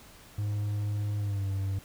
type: tone with pitch glide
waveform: triangle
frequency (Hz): 103.7 to 97.32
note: G#2 to G2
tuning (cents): -2 to -12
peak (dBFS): -26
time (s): 0.38-1.79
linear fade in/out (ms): 5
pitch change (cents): -110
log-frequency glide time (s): 1.18-1.48
effects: pink hiss -53 dBFS RMS until 1.84 s